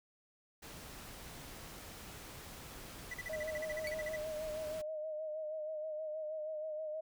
pink noise, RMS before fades -50 dBFS, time 0.62-4.82 s, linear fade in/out 10 ms
triangle tone bursts, 1975.5 Hz, B6, in tune, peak -38 dBFS, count 15, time 3.11-4.163 s, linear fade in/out 5 ms, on 31 ms, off 42 ms
sine tone with vibrato, 620 Hz, D#5, 6 cents flat, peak -38 dBFS, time 3.29-7.01 s, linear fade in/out 10 ms, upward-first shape sine, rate 6.3 Hz, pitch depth 40 cents each way
30% pulse tone with exponential decay, 2251 Hz, C#7, 26 cents sharp, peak -34 dBFS, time 3.87-3.95 s, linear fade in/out 1 ms, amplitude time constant 16 ms
effects none

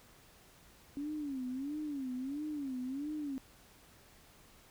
sine tone with vibrato, 277.2 Hz, C#4, in tune, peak -36 dBFS, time 0.97-3.38 s, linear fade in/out 0 ms, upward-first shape sine, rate 1.5 Hz, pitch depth 170 cents each way, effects pink hiss -61 dBFS RMS until 4.7 s

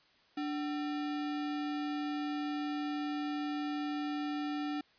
sine tone with sample-and-hold, 293.7 Hz, D4, in tune, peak -33 dBFS, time 0.37-4.81 s, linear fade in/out 5 ms, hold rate 1050 Hz, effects white hiss -66 dBFS RMS until 4.98 s + resampled to 11025 Hz

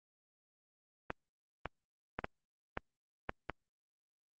clicks, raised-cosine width 0.5 ms, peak -20 dBFS, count 7, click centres 1.104 / 1.657 / 2.19 / 2.244 / 2.774 / 3.294 / 3.497 s, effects Opus 24 kbps

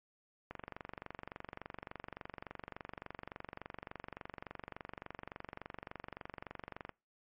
click train, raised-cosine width 0.5 ms, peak -28 dBFS, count 151, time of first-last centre 0.51-6.893 s, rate 23.5 Hz, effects noise-tail reverb RT60 0.3 s tail -25 dB re dry + MP3 32 kbps

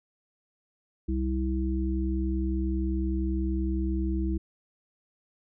harmonic tone, 65.2 Hz, C2, 5 cents flat, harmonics 1 / 3 / 5, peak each -27 / -33 / -31 dBFS, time 1.08-4.38 s, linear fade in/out 10 ms, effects none

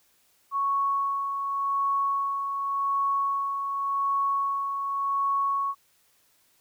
sine tone with tremolo, 1108.7 Hz, C#6, in tune, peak -22 dBFS, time 0.51-5.75 s, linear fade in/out 50 ms, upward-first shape sine, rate 0.88 Hz, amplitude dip 45%, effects white hiss -65 dBFS RMS until 6.6 s

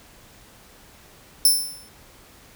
10% pulse tone with exponential decay, 5330 Hz, E8, 18 cents sharp, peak -5 dBFS, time 1.45-1.89 s, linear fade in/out 2 ms, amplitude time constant 94 ms, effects pink hiss -50 dBFS RMS until 2.55 s

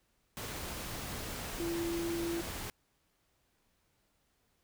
sine tone in noise, 338.3 Hz, E4, 45 cents sharp, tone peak -33 dBFS, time 1.6-2.41 s, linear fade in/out 0 ms, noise pink, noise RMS -41 dBFS, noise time 0.37-2.7 s, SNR +5 dB, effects pink hiss -75 dBFS RMS until 4.63 s

